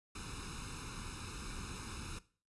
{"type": "noise with comb filter", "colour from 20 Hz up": "pink", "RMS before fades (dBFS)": -45, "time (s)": [0.15, 2.19], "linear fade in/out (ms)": 5, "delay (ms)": 0.77, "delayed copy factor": 0.9, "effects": ["noise-tail reverb RT60 0.4 s tail -18 dB re dry", "resampled to 24000 Hz"]}